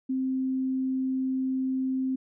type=tone; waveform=sine; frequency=261.7 Hz; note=C4; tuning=in tune; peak=-25 dBFS; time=0.09-2.16 s; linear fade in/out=10 ms; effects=none